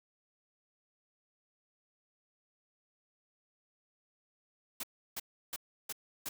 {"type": "noise bursts", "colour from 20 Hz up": "white", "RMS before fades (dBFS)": -39, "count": 5, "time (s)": [4.8, 6.29], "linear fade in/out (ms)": 5, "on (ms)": 34, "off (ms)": 330, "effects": []}